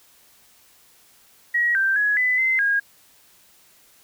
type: tone with pitch steps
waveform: sine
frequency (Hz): 1905 / 1569 / 1677 / 2003 / 2063 / 1631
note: A#6 / G6 / G#6 / B6 / C7 / G#6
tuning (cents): +37 / +1 / +16 / +24 / -25 / -32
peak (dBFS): -17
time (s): 1.54-2.8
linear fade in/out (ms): 10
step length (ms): 210
effects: white hiss -55 dBFS RMS until 4.03 s